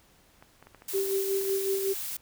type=clicks; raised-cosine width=0.5 ms; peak=-34 dBFS; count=12; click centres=0.425 / 0.626 / 0.67 / 0.747 / 0.821 / 0.935 / 0.979 / 1.063 / 1.111 / 1.414 / 1.452 / 1.496 s
type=noise; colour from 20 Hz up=blue; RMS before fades=-35 dBFS; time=0.88-2.17 s; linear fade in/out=5 ms
type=tone with tremolo; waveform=sine; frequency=389.7 Hz; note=G4; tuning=10 cents flat; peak=-24 dBFS; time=0.93-1.94 s; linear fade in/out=20 ms; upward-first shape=sine; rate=5.4 Hz; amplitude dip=50%
effects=pink hiss -61 dBFS RMS until 2.21 s